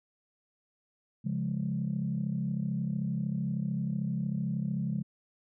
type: chord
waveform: sine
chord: Db major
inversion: none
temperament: equal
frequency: 138.59 / 174.61 / 207.7 Hz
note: Db3 / F3 / Ab3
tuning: 0 / 0 / 0 cents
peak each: -33 dBFS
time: 1.24-5.03 s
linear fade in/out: 20 ms
effects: tanh soft clip ceiling -21 dBFS